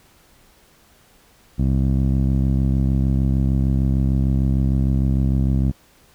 15% pulse tone with low-pass filter, 66.6 Hz, C2, 31 cents sharp, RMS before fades -18 dBFS, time 1.58-5.72 s, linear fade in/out 20 ms, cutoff 240 Hz, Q 0.72, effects pink hiss -54 dBFS RMS until 6.14 s

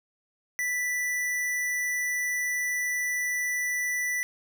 square tone, 1975.5 Hz, B6, in tune, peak -27 dBFS, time 0.59-4.23 s, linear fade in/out 0 ms, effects none

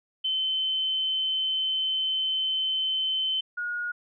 sine tone pair in turn, 3068 / 1441.6 Hz, G7 / F#6, -38 / -45 cents, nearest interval octave + minor second, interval 1307 cents, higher first, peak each -24 / -28 dBFS, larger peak first, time 0.24-3.41 / 3.57-3.92 s, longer first, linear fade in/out 10 ms, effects none

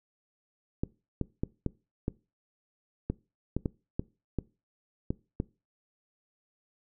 clicks, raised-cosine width 3 ms, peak -16 dBFS, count 12, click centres 0.835 / 1.213 / 1.435 / 1.663 / 2.081 / 3.1 / 3.566 / 3.658 / 3.995 / 4.387 / 5.105 / 5.401 s, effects noise-tail reverb RT60 0.3 s tail -22 dB re dry

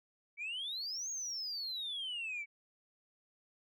sine exponential two-way sweep, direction up then down, 2249 to 6645 to 2249 Hz, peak -36 dBFS, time 0.37-2.46 s, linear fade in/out 50 ms, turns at 1.1 s, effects tanh soft clip ceiling -35 dBFS

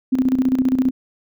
sine tone with tremolo, 259 Hz, C4, 17 cents flat, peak -12 dBFS, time 0.12-0.91 s, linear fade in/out 10 ms, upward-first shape square, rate 15 Hz, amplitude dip 65%, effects none

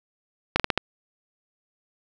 slowing click train, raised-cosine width 0.3 ms, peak -4 dBFS, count 5, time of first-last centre 0.56-0.776 s, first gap 37 ms, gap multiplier 1.26, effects none

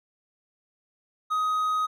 triangle tone, 1256 Hz, D#6, 16 cents sharp, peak -21 dBFS, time 1.3-1.87 s, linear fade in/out 20 ms, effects none

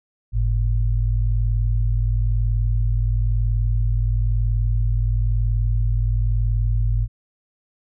sine tone pair together, 49 / 110 Hz, G1 / A2, 0 / 0 cents, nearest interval octave + major second, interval 1400 cents, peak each -18 / -21 dBFS, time 0.32-7.08 s, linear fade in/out 50 ms, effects none

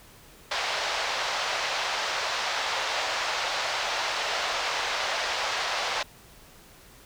pink band-pass noise, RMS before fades -29 dBFS, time 0.51-6.03 s, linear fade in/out 5 ms, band 600 to 5500 Hz, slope 24 dB/octave, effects pink hiss -52 dBFS RMS until 7.05 s

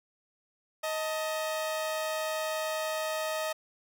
sawtooth tone pair together, 628.7 / 888 Hz, D#5 / A5, +18 / +16 cents, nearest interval tritone, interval 598 cents, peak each -27 / -36 dBFS, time 0.83-3.53 s, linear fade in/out 10 ms, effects none

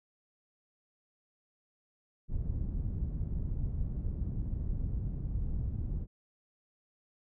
pink low-pass noise, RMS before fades -34 dBFS, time 2.28-6.07 s, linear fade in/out 50 ms, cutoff 130 Hz, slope 12 dB/octave, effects none

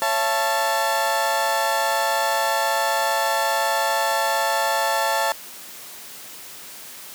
30% pulse chord, A major, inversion first, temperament equal with one note detuned, 554.4 / 674.7 / 880 Hz, C#5 / E5 / A5, 0 / +40 / 0 cents, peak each -24 / -22 / -19 dBFS, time 0.02-5.32 s, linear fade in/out 0 ms, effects white hiss -39 dBFS RMS until 7.14 s + high-pass 150 Hz 12 dB/octave

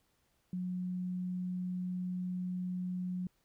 sine tone, 181.5 Hz, F#3, 33 cents flat, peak -34 dBFS, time 0.53-3.27 s, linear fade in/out 2 ms, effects pink hiss -75 dBFS RMS until 3.44 s

